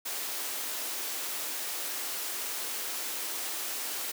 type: high-pass noise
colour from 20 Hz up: white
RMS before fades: -35 dBFS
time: 0.05-4.12 s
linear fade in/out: 10 ms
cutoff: 270 Hz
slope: 24 dB/octave
effects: none